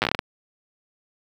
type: slowing click train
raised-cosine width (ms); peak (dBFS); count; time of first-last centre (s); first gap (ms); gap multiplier
0.3; -4; 9; 0.02-0.191; 8; 1.27
effects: high-pass 80 Hz 12 dB/octave + 7-bit